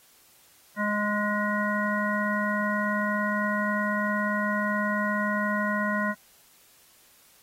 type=harmonic tone with a mistuned harmonic; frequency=207.7 Hz; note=G#3; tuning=in tune; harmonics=1 / 3 / 5 / 7 / 9; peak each=-28 / -32 / -31 / -31 / -31 dBFS; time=0.76-6.15 s; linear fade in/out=50 ms; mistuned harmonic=9; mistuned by=+27 cents; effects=white hiss -58 dBFS RMS until 7.42 s + AAC 48 kbps